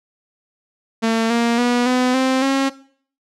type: tone with pitch steps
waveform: sawtooth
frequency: 226 / 234.4 / 243.1 / 252.1 / 261.4 / 271.1 Hz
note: A3 / A#3 / B3 / B3 / C4 / C#4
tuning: +47 / +10 / -27 / +36 / -1 / -38 cents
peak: -11 dBFS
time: 1.02-2.7 s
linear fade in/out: 20 ms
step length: 280 ms
effects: noise-tail reverb RT60 0.5 s tail -17 dB re dry + low-pass 7000 Hz 12 dB/octave